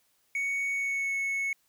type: tone with pitch glide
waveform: triangle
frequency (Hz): 2228 to 2202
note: C#7 to C#7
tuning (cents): +8 to -12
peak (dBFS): -26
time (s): 0.35-1.53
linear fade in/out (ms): 2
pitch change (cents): -20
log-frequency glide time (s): 0.72-1.14
effects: white hiss -70 dBFS RMS until 1.68 s